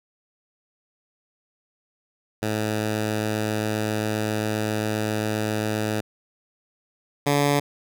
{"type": "tone pair in turn", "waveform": "10% pulse", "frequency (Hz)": [107.5, 143.5], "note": ["A2", "D3"], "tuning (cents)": [-40, -40], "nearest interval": "perfect fourth", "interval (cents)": 500, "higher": "second", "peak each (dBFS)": [-15, -10], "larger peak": "second", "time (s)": [[2.42, 6.01], [7.26, 7.6]], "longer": "first", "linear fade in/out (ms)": 10, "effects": []}